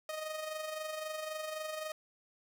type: tone with amplitude modulation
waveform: sawtooth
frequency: 622.3 Hz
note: D#5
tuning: in tune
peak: -32 dBFS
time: 0.09-1.92 s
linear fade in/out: 2 ms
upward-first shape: sine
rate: 23.8 Hz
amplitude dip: 50%
effects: none